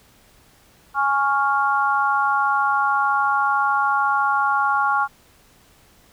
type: chord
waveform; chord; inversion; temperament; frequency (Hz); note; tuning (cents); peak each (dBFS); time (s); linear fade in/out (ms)
sine; Db major; second; equal; 830.6 / 1108.7 / 1396.9; Ab5 / Db6 / F6; 0 / 0 / 0; -21; 0.94-5.08; 50
effects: pink hiss -54 dBFS RMS until 6.12 s